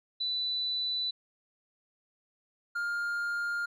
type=tone pair in turn; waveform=sine / triangle; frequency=3980 / 1407.1 Hz; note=B7 / F6; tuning=+13 / +13 cents; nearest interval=octave + tritone; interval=1800 cents; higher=first; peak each=-29 / -28 dBFS; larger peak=second; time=0.2-1.11 / 2.75-3.66 s; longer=neither; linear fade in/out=10 ms; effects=none